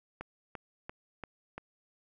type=click train; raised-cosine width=0.5 ms; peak=-25 dBFS; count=5; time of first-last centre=0.21-1.58 s; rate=2.92 Hz; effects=none